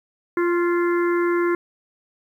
harmonic tone with a mistuned harmonic, 346.8 Hz, F4, 12 cents flat, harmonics 1 / 3 / 4 / 5 / 6, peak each -18 / -28 / -30 / -32 / -34 dBFS, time 0.37-1.55 s, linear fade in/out 2 ms, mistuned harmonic 3, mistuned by +22 cents, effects 9-bit

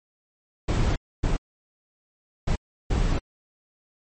brown noise bursts at uneven times, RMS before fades -22 dBFS, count 4, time 0.68-0.96 / 1.23-1.37 / 2.47-2.56 / 2.9-3.19 s, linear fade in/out 10 ms, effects MP3 32 kbps

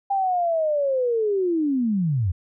sine linear sweep, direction down, 801 to 81 Hz, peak -19 dBFS, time 0.1-2.32 s, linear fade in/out 10 ms, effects none

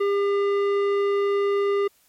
sine tone with tanh clipping, 401.7 Hz, G4, 42 cents sharp, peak -21 dBFS, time 0-1.88 s, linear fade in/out 10 ms, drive 13 dB, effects white hiss -61 dBFS RMS until 2.08 s + MP3 64 kbps

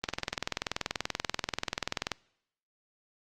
click train, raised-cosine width 0.2 ms, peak -12 dBFS, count 44, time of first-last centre 0.04-2.117 s, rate 20.7 Hz, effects noise-tail reverb RT60 0.8 s tail -25 dB re dry + Opus 24 kbps

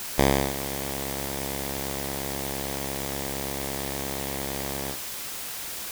5% pulse tone with ADSR envelope, 68.7 Hz, C#2, 15 cents flat, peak -5 dBFS, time 0.18-4.98 s, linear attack 4 ms, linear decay 350 ms, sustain -15 dB, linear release 88 ms, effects white hiss -35 dBFS RMS until 5.91 s

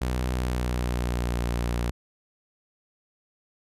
sawtooth tone with pitch glide, 62.4 to 59.44 Hz, B1 to A#1, +19 to +34 cents, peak -21 dBFS, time 0.01-1.91 s, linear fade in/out 10 ms, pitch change -85 cents, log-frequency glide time 0.29-1.42 s, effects resampled to 32000 Hz

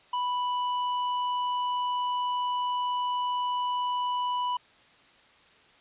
triangle tone with tanh clipping, 987.8 Hz, B5, in tune, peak -28 dBFS, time 0.13-4.57 s, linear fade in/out 5 ms, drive 14 dB, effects white hiss -58 dBFS RMS until 5.8 s + resampled to 8000 Hz

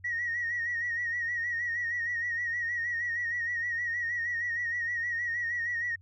sine tone with vibrato, 1894 Hz, A#6, 27 cents sharp, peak -28 dBFS, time 0.04-5.96 s, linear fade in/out 10 ms, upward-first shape sine, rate 6.4 Hz, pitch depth 54 cents each way, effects tanh soft clip ceiling -24 dBFS + added 92 Hz sine -53 dBFS peak until 6.01 s

